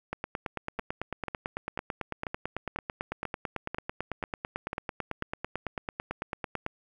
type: two click trains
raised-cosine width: 0.5 ms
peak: -17 / -18 dBFS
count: 60 / 10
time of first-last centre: 0.13-6.664 / 0.79-5.223 s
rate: 9.03 / 2.03 Hz
effects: 9-bit